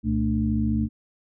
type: tone cluster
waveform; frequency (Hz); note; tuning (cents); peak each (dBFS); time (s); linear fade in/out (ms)
sine; 67.9 / 118.9 / 221.4 / 295.4; C#2 / A#2 / A3 / D4; -35 / +35 / +11 / +10; -27 / -28 / -23 / -30; 0.03-0.89; 50
effects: none